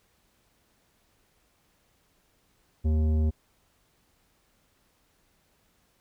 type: tone with tanh clipping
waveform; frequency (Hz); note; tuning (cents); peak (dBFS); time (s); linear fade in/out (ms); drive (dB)
triangle; 77.78; D#2; 0; -23; 2.84-3.31; 20; 16
effects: pink hiss -68 dBFS RMS until 6 s